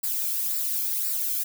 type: noise with flanger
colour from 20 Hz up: violet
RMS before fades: -27 dBFS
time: 0.03-1.44 s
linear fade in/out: 10 ms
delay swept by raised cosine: 0.31 to 1.08 ms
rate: 1.9 Hz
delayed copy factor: -0.55
effects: none